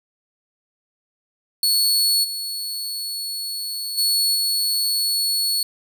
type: tone with level steps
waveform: sawtooth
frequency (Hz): 4401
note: C#8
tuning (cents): -13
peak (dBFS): -13 / -23 / -14 / -16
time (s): 1.63-5.63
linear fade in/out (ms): 2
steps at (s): 2.23 / 3.97 / 4.34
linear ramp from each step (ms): 20
effects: none